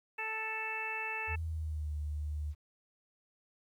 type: harmonic tone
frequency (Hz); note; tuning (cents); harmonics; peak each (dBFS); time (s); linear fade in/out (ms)
440; A4; 0; 1 / 2 / 3 / 4 / 5 / 6; -48 / -42 / -48 / -42 / -44 / -38; 0.18-1.36; 10
type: tone with pitch glide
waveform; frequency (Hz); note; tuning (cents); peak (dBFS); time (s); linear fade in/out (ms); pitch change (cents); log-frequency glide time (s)
sine; 81.6 to 74.83; E2 to D2; -17 to +33; -34; 1.27-2.55; 50; -150; 1.42-1.91
effects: 11-bit